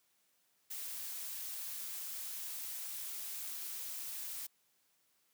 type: noise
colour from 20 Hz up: blue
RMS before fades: -43 dBFS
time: 0.7-4.47 s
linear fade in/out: 10 ms
effects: white hiss -75 dBFS RMS until 5.33 s + high-pass 100 Hz 12 dB/octave